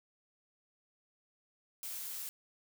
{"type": "noise", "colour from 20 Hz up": "blue", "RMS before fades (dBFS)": -42, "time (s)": [1.83, 2.29], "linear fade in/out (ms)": 0, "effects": []}